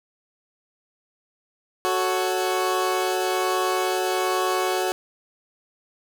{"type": "chord", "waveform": "20% pulse", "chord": "F# minor", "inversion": "none", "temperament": "equal", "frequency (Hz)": [370, 440, 554.4], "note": ["F#4", "A4", "C#5"], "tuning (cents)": [0, 0, 0], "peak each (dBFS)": [-18, -24, -24], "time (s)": [1.85, 4.92], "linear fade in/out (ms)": 0, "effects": []}